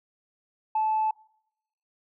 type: tone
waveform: sine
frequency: 870 Hz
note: A5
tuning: 20 cents flat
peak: -21 dBFS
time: 0.75-1.11 s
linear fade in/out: 5 ms
effects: noise-tail reverb RT60 0.8 s tail -25 dB re dry + tanh soft clip ceiling -18 dBFS